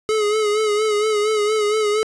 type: tone with vibrato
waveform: square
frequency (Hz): 425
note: G#4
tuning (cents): +40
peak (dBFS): -17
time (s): 0.09-2.03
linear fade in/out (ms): 0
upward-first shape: sine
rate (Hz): 4.3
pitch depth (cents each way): 50
effects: resampled to 22050 Hz + 8-bit